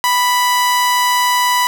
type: tone with amplitude modulation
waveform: sawtooth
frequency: 987.8 Hz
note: B5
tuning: in tune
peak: -7 dBFS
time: 0.04-1.67 s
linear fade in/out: 0 ms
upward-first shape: sine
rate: 213 Hz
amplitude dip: 25%
effects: none